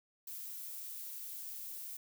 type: noise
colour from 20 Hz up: violet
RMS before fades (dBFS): -45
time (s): 0.27-1.97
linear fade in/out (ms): 5
effects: none